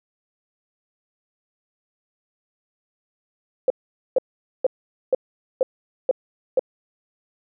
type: tone bursts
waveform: sine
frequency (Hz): 520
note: C5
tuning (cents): -11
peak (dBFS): -13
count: 7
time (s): 3.68-6.594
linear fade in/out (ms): 2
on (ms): 22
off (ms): 460
effects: none